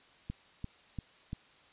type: click train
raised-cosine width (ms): 5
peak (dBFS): -25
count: 4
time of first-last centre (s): 0.3-1.331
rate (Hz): 2.91
effects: white hiss -61 dBFS RMS until 1.72 s + resampled to 8000 Hz